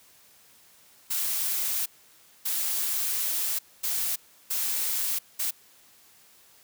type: noise bursts at uneven times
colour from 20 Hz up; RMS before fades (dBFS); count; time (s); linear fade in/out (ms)
blue; -28; 5; 1.1-1.86 / 2.45-3.59 / 3.83-4.16 / 4.5-5.19 / 5.39-5.51; 10
effects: white hiss -57 dBFS RMS until 6.63 s + high-pass 60 Hz 12 dB/octave